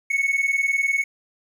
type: tone pair together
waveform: triangle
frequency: 2197 / 2217 Hz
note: C#7 / C#7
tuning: -16 / 0 cents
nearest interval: unison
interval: 16 cents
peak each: -19 dBFS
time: 0.1-1.04 s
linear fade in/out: 10 ms
effects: tanh soft clip ceiling -14 dBFS + 9-bit